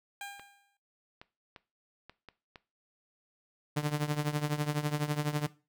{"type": "tone with exponential decay", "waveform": "15% pulse", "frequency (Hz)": 803, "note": "G5", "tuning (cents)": 41, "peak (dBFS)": -31, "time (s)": [0.21, 0.77], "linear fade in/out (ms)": 2, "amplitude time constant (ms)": 120}
{"type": "clicks", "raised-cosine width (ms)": 0.3, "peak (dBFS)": -31, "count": 6, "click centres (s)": [0.396, 1.215, 1.562, 2.096, 2.287, 2.558]}
{"type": "tone with tremolo", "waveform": "sawtooth", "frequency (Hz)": 148.7, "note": "D3", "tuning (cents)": 22, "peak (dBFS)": -22, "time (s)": [3.76, 5.47], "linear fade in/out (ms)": 10, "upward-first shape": "triangle", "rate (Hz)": 12, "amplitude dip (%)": 85}
{"effects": ["noise-tail reverb RT60 0.3 s tail -18 dB re dry"]}